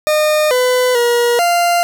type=tone with pitch steps; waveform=40% pulse; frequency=610 / 502 / 477.4 / 695 Hz; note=D#5 / B4 / A#4 / F5; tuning=-34 / +28 / +41 / -9 cents; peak=-10 dBFS; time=0.07-1.83 s; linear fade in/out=0 ms; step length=440 ms; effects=none